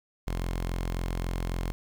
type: tone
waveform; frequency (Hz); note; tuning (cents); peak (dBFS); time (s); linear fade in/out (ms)
sawtooth; 43.65; F1; 0; -25; 0.27-1.72; 0
effects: 9-bit